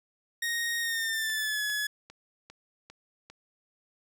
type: tone with pitch glide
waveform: sawtooth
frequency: 1864.7 to 1700.1 Hz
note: A#6 to G#6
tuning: 0 to +40 cents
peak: -25 dBFS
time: 0.42-1.87 s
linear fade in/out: 5 ms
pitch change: -160 cents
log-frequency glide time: 0.8-1.62 s
type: click train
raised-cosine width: 0.2 ms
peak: -30 dBFS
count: 6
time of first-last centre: 1.3-3.3 s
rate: 2.5 Hz
effects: none